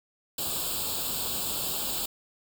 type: noise with comb filter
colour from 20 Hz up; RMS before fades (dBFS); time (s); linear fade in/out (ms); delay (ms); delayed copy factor
white; -31; 0.38-2.06; 5; 0.25; +0.9
effects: none